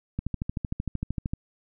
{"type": "click train", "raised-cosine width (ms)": 5, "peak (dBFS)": -16, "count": 16, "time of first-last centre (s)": [0.19, 1.335], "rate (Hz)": 13.1, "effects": []}